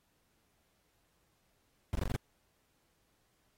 brown noise bursts, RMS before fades -32 dBFS, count 6, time 1.93-2.162 s, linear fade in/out 0 ms, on 22 ms, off 20 ms, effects pink hiss -75 dBFS RMS until 3.57 s + AAC 48 kbps

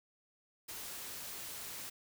white noise, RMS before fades -45 dBFS, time 0.68-1.9 s, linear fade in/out 10 ms, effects none

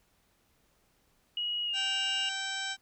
sine tone with pitch glide, 2900 to 2832 Hz, F#7 to F7, -35 to +23 cents, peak -30 dBFS, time 1.37-2.29 s, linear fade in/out 2 ms, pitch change -42 cents, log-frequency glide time 1.65-1.72 s
harmonic tone, 777 Hz, G5, 16 cents flat, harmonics 1 / 2 / 3 / 4 / 5 / 6 / 7 / 8 / 9 / 10, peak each -43 / -37 / -44 / -39 / -41 / -52 / -43 / -49 / -55 / -44 dBFS, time 1.73-2.77 s, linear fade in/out 50 ms
effects pink hiss -70 dBFS RMS until 2.81 s

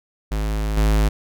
square tone with level steps, 52.8 Hz, G#1, 29 cents sharp, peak -21 / -15 dBFS, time 0.31-1.09 s, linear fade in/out 10 ms, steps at 0.77 s, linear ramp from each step 5 ms, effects none

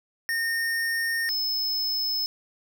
square tone pair in turn, 1834 / 5207 Hz, A#6 / E8, -29 / -22 cents, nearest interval octave + tritone, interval 1807 cents, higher second, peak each -25 dBFS, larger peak neither, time 0.29-1.29 / 1.29-2.26 s, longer first, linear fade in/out 0 ms, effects none

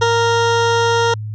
20% pulse tone with ADSR envelope, 465.3 Hz, A#4, 3 cents flat, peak -5 dBFS, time 0.01-1.14 s, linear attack 13 ms, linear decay 26 ms, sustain -3 dB, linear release 4 ms, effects added 107 Hz sine -23 dBFS peak until 1.34 s + resampled to 16000 Hz

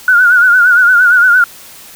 sine tone with vibrato, 1455 Hz, F#6, 29 cents flat, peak -4 dBFS, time 0.08-1.44 s, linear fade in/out 2 ms, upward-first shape sine, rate 8.7 Hz, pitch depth 73 cents each way, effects white hiss -35 dBFS RMS until 1.95 s

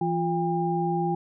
sine tone cluster, 168.3 / 350.7 / 804 Hz, E3 / F4 / G5, +36 / +7 / +44 cents, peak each -27 / -28 / -27 dBFS, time 0.01-1.15 s, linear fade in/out 5 ms, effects none

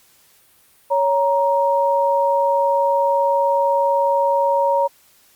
sine tone pair together, 557.7 / 938 Hz, C#5 / A#5, +10 / +11 cents, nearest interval major sixth, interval 901 cents, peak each -17 dBFS, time 0.9-4.88 s, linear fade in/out 20 ms, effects white hiss -54 dBFS RMS until 5.35 s + Opus 48 kbps

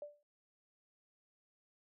sine tone with exponential decay, 587.3 Hz, D5, in tune, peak -40 dBFS, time 0.02-0.23 s, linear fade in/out 2 ms, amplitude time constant 45 ms, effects none

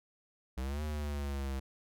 square exponential two-way sweep, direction up then down, 62.4 to 76.6 to 66.4 Hz, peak -35 dBFS, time 0.57-1.6 s, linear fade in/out 10 ms, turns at 0.83 s, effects none

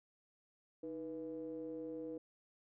triangle ring-modulated tone, 87.31 Hz, F2, in tune, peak -37 dBFS, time 0.83-2.18 s, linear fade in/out 5 ms, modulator 401 Hz, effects none

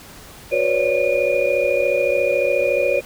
sine tone cluster, 366.3 / 485.7 / 549 / 583 / 2438 Hz, F#4 / B4 / C#5 / D5 / D#7, -17 / -29 / -17 / -13 / -36 cents, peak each -26 / -22 / -19 / -22 / -24 dBFS, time 0.51-3.01 s, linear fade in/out 20 ms, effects pink hiss -41 dBFS RMS until 3.05 s

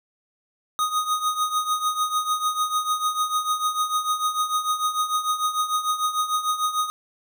square tone with tremolo, 1244.5 Hz, D#6, in tune, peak -19 dBFS, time 0.79-6.9 s, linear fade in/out 0 ms, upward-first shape triangle, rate 6.7 Hz, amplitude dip 80%, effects none

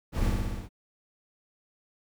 brown noise with echo, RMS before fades -28 dBFS, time 0.12-0.32 s, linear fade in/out 50 ms, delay 62 ms, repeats 6, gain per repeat -2 dB, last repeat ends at 0.692 s, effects none

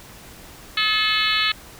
harmonic tone with a mistuned harmonic, 431.9 Hz, A4, 32 cents flat, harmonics 3 / 4 / 5 / 6 / 7 / 8 / 9 / 10, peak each -26 / -26 / -26 / -26 / -26 / -26 / -26 / -26 dBFS, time 0.77-1.52 s, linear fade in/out 5 ms, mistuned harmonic 3, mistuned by -25 cents, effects pink hiss -43 dBFS RMS until 1.79 s

